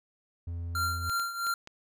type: tone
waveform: triangle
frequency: 85.2 Hz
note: F2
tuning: 42 cents flat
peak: -31 dBFS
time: 0.47-1.1 s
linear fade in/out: 5 ms
type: tone with tremolo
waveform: square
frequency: 1381 Hz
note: F6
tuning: 20 cents flat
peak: -27 dBFS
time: 0.75-1.54 s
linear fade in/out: 2 ms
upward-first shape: triangle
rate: 3 Hz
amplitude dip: 75%
type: clicks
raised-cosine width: 0.2 ms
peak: -27 dBFS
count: 4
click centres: 1.097 / 1.197 / 1.468 / 1.674 s
effects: none